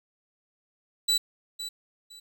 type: tone with echo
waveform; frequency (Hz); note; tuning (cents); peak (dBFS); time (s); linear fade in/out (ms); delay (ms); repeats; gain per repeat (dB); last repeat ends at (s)
35% pulse; 3954; B7; +1; -19; 1.08-1.18; 10; 510; 2; -12; 2.2
effects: none